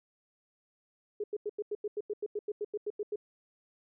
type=tone bursts; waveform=sine; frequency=417.1 Hz; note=G#4; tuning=7 cents sharp; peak=-31 dBFS; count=16; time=1.2-3.159 s; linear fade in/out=5 ms; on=39 ms; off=89 ms; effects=none